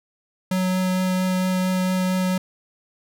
square tone with vibrato, 185 Hz, F#3, in tune, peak -20 dBFS, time 0.51-2.38 s, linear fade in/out 5 ms, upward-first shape triangle, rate 4.4 Hz, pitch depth 8 cents each way, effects none

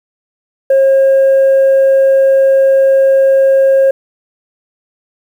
sine tone, 539 Hz, C#5, 49 cents flat, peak -3 dBFS, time 0.7-3.91 s, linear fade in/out 5 ms, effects tanh soft clip ceiling -4 dBFS + 7-bit

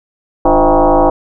sine tone with frequency modulation, 135.6 Hz, C#3, 38 cents flat, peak -6 dBFS, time 0.45-1.1 s, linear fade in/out 5 ms, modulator 162 Hz, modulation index 5.3, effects none

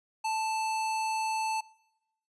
square tone, 880 Hz, A5, in tune, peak -29 dBFS, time 0.24-1.61 s, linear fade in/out 10 ms, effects noise-tail reverb RT60 0.9 s tail -23 dB re dry + resampled to 24000 Hz

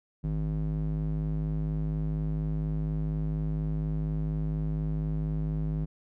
square tone with band-pass filter, 52.1 Hz, G#1, 6 cents sharp, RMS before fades -30 dBFS, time 0.23-5.86 s, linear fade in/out 20 ms, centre 150 Hz, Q 1.8, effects none

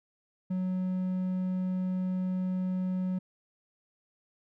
triangle tone, 184.7 Hz, F#3, 3 cents flat, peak -26 dBFS, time 0.5-3.19 s, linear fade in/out 10 ms, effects none

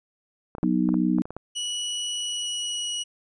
clicks, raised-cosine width 1 ms, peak -21 dBFS, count 9, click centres 0.551 / 0.583 / 0.636 / 0.89 / 0.942 / 1.185 / 1.255 / 1.306 / 1.366 s
harmonic tone, 61.74 Hz, B1, in tune, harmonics 3 / 4 / 5, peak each -24 / -24 / -24 dBFS, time 0.63-1.22 s, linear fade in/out 0 ms
sawtooth tone with pitch glide, 2936 to 2914 Hz, F#7 to F#7, -14 to -27 cents, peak -24 dBFS, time 1.55-3.04 s, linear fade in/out 20 ms, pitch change -13 cents, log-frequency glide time 2.17-2.91 s
effects resampled to 22050 Hz

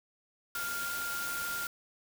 sine tone in noise, 1400 Hz, F6, 4 cents sharp, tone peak -35 dBFS, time 0.55-1.67 s, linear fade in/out 2 ms, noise white, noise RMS -39 dBFS, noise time 0.55-1.67 s, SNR +1 dB, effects none

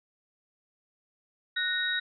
sine tone cluster, 1477 / 1854 / 3805 Hz, F#6 / A#6 / A#7, -3 / -10 / +35 cents, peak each -31 dBFS, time 1.56-2 s, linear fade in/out 10 ms, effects none

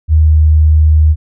sine tone with pitch glide, 78.1 to 77.38 Hz, D#2 to D#2, +7 to -9 cents, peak -4 dBFS, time 0.08-1.16 s, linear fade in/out 50 ms, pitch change -16 cents, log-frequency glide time 0.19-0.35 s, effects none

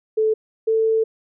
sine tone pair in turn, 436.6 / 444.5 Hz, A4 / A4, -13 / +18 cents, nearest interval unison, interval 31 cents, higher second, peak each -15 dBFS, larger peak neither, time 0.17-0.34 / 0.67-1.04 s, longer second, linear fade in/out 10 ms, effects none

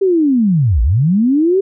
sine linear two-way sweep, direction down then up, 398.8 to 51.3 to 398.8 Hz, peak -9 dBFS, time 0.01-1.61 s, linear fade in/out 10 ms, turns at 0.82 s, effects none

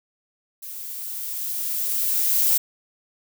violet noise with level ramp, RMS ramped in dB -36 to -18 dBFS, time 0.62-2.58 s, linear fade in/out 10 ms, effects none

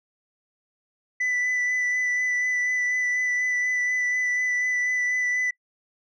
sine tone with vibrato, 1988 Hz, B6, 11 cents sharp, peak -19 dBFS, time 1.2-5.51 s, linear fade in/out 10 ms, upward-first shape sine, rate 4.1 Hz, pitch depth 14 cents each way, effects noise-tail reverb RT60 0.1 s tail -25 dB re dry + tanh soft clip ceiling -21 dBFS

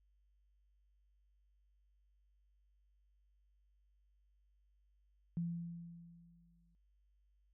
sine tone with exponential decay, 170 Hz, F3, 46 cents flat, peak -34 dBFS, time 5.37-6.75 s, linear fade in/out 0 ms, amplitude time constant 300 ms, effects added 50 Hz sine -70 dBFS peak until 7.53 s

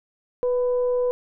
sine tone with frequency modulation, 493.9 Hz, B4, in tune, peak -19 dBFS, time 0.43-1.11 s, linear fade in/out 0 ms, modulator 504 Hz, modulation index 0.27, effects none

